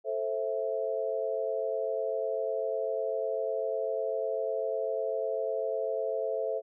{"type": "chord", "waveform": "sine", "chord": "A minor", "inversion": "none", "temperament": "just", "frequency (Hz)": [440, 528, 660], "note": ["A4", "C5", "E5"], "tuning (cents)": [0, 16, 2], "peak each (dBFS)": -33, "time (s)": [0.04, 6.62], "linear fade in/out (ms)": 50, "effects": []}